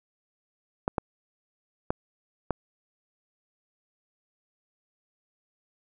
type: clicks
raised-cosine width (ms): 1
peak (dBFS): -11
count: 4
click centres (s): 0.879 / 0.982 / 1.905 / 2.507
effects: none